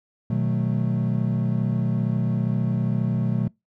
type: chord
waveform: triangle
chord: B dominant seventh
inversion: none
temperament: equal with one note detuned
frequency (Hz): 122.83 / 155.56 / 185 / 220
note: B2 / D#3 / F#3 / A3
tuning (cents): -9 / 0 / 0 / 0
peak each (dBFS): -22 / -26 / -24 / -26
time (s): 0.3-3.48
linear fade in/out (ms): 5
effects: noise-tail reverb RT60 0.2 s tail -25 dB re dry